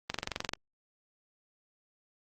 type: click train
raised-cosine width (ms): 0.2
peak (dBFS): -14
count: 11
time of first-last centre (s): 0.1-0.535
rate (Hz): 23
effects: Opus 32 kbps